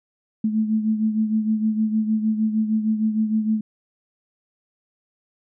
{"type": "beating tone pair", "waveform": "sine", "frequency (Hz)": [216.6, 223.1], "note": ["A3", "A3"], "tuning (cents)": [-27, 24], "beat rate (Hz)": 6.5, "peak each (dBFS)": [-19, -26], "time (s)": [0.44, 3.61], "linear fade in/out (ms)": 5, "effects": []}